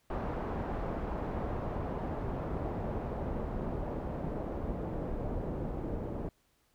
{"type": "noise with low-pass filter sweep", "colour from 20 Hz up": "pink", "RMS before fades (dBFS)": -36, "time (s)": [0.1, 6.29], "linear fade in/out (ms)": 2, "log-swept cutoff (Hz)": [950, 520], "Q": 0.98, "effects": ["pink hiss -72 dBFS RMS until 6.74 s"]}